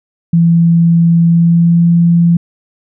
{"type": "tone with pitch glide", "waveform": "sine", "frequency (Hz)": [168.1, 170.25], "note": ["E3", "F3"], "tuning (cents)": [34, -44], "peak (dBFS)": -5, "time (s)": [0.33, 2.37], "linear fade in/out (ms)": 5, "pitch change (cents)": 22, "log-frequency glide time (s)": [1.26, 1.88], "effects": []}